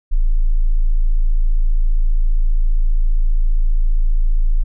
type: tone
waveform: sine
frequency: 27.5 Hz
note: A0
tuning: in tune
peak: -10 dBFS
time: 0.11-4.64 s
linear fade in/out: 20 ms
effects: none